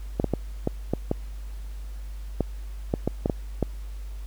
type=clicks; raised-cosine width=2 ms; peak=-9 dBFS; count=12; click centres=0.199 / 0.243 / 0.337 / 0.674 / 0.936 / 1.114 / 2.407 / 2.939 / 3.076 / 3.259 / 3.298 / 3.627 s; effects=added 50 Hz sine -33 dBFS peak until 4.26 s + pink hiss -54 dBFS RMS until 4.26 s